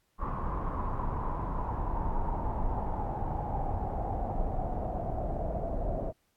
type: noise with low-pass filter sweep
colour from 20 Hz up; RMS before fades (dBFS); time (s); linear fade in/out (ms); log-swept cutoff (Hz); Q
brown; -32; 0.18-6.13; 50; 1100 to 640; 7.4
effects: pink hiss -74 dBFS RMS until 6.36 s + AAC 64 kbps